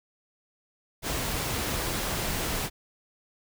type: noise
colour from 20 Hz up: pink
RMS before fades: -30 dBFS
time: 1.02-2.7 s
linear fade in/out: 50 ms
effects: none